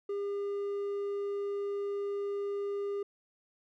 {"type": "tone with hard clipping", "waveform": "sine", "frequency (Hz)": 403, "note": "G4", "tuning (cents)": 48, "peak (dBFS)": -33, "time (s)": [0.09, 3.03], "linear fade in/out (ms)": 5, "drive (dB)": 3, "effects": []}